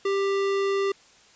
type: tone with hard clipping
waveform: sine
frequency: 394.3 Hz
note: G4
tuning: 10 cents sharp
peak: -24 dBFS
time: 0.05-0.92 s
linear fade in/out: 5 ms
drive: 18 dB
effects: white hiss -55 dBFS RMS until 1.35 s + resampled to 16000 Hz